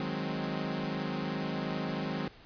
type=chord; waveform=sawtooth; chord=Ab dominant seventh; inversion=second; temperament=equal; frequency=155.56 / 185 / 207.7 / 261.6 Hz; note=Eb3 / Gb3 / Ab3 / C4; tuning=0 / 0 / 0 / 0 cents; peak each=-34 dBFS; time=0-2.28 s; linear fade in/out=2 ms; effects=pink hiss -55 dBFS RMS until 2.45 s + resampled to 11025 Hz